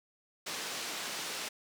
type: band-pass noise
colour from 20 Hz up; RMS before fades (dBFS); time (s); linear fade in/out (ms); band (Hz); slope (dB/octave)
white; -39; 0.46-1.49; 10; 210 to 5900; 12
effects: none